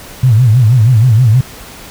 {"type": "tone with vibrato", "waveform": "sine", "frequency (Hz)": 117.6, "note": "A#2", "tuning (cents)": 16, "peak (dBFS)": -4, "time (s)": [0.23, 1.41], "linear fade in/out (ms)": 5, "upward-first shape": "sine", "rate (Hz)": 6.3, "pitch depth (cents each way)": 190, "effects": ["pink hiss -32 dBFS RMS until 1.9 s"]}